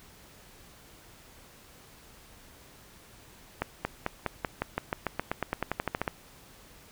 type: accelerating click train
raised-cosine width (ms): 0.5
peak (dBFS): -13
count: 20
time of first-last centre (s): 3.62-6.078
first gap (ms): 230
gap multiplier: 0.93
effects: pink hiss -54 dBFS RMS until 6.91 s